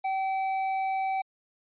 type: tone with tanh clipping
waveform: triangle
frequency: 768 Hz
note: G5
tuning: 36 cents flat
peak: -28 dBFS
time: 0.04-1.22 s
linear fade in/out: 10 ms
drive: 15 dB
effects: resampled to 8000 Hz